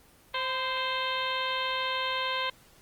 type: harmonic tone with a mistuned harmonic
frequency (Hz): 523.3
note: C5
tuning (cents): 0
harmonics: 1 / 2 / 3 / 4 / 5 / 6 / 7 / 8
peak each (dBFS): -37 / -32 / -37 / -37 / -38 / -35 / -38 / -43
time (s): 0.34-2.5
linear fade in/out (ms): 5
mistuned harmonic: 2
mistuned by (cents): -39
effects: pink hiss -58 dBFS RMS until 2.81 s + Opus 24 kbps